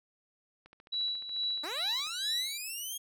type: click train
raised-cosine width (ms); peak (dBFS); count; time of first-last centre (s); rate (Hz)
0.3; -38; 21; 0.66-2.068; 14.2
type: tone with tremolo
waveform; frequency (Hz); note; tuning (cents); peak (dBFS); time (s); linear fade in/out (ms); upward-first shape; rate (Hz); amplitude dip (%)
sine; 3927; B7; -11; -29; 0.92-2.58; 10; sine; 2.3; 70
type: linear sweep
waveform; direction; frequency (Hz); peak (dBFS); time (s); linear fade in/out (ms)
10% pulse; up; 274.9 to 3284; -29; 1.63-2.98; 10
effects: none